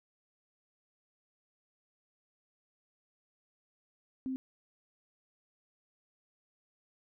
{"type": "tone", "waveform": "sine", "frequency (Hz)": 261.6, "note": "C4", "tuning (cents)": 0, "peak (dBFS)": -33, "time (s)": [4.26, 4.36], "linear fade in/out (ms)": 0, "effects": []}